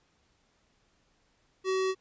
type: tone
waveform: square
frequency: 378.2 Hz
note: F#4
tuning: 38 cents sharp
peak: -27 dBFS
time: 1.64-1.95 s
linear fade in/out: 50 ms
effects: pink hiss -70 dBFS RMS until 2 s + resampled to 16000 Hz